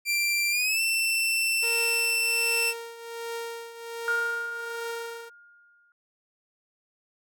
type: tone with pitch glide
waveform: sawtooth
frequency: 2361 to 2681 Hz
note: D7 to E7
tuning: +9 to +29 cents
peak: -20 dBFS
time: 0.05-2.74 s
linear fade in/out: 50 ms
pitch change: +220 cents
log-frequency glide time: 0.5-0.81 s
type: tone with tremolo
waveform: sawtooth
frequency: 463.8 Hz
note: A#4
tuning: 9 cents flat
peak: -27 dBFS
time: 1.62-5.3 s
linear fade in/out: 20 ms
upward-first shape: triangle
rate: 1.3 Hz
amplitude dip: 75%
type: tone with exponential decay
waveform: sine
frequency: 1418 Hz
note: F6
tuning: 26 cents sharp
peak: -22 dBFS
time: 4.08-5.92 s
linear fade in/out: 1 ms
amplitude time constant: 400 ms
effects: none